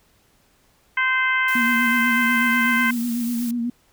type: harmonic tone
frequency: 518 Hz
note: C5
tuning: 17 cents flat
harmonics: 2 / 3 / 4 / 5 / 6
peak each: -25 / -21 / -21 / -32 / -34 dBFS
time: 0.97-2.91 s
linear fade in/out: 5 ms
type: noise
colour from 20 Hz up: blue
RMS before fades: -35 dBFS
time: 1.48-3.51 s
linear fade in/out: 2 ms
type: tone with vibrato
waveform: sine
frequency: 237.2 Hz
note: A#3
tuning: 30 cents sharp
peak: -21 dBFS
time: 1.55-3.7 s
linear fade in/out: 5 ms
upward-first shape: sine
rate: 8.1 Hz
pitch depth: 44 cents each way
effects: pink hiss -60 dBFS RMS until 3.92 s